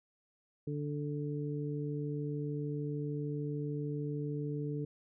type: harmonic tone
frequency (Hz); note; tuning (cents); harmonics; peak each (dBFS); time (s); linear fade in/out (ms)
146.7; D3; -2; 1 / 2 / 3; -36 / -40 / -41; 0.67-4.85; 5
effects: none